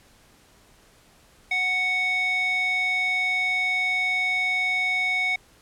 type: tone with band-pass filter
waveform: square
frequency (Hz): 740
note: F#5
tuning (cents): 0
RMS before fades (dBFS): -24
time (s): 1.51-5.36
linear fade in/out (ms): 5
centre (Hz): 2500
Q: 6.2
effects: pink hiss -56 dBFS RMS until 5.61 s + low-pass 12000 Hz 12 dB/octave